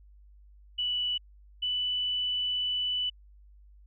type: tone pair in turn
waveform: sine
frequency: 2960 / 2981 Hz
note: F#7 / F#7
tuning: 0 / +12 cents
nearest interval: unison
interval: 12 cents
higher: second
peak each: -27 / -27 dBFS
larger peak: neither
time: 0.78-1.18 / 1.62-3.1 s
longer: second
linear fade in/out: 10 ms
effects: added 50 Hz sine -52 dBFS peak until 3.86 s